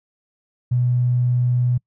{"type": "tone with tanh clipping", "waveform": "triangle", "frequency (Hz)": 123.47, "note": "B2", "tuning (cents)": 0, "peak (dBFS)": -15, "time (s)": [0.71, 1.78], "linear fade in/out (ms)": 10, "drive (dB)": 3, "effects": ["noise-tail reverb RT60 0.1 s tail -26 dB re dry"]}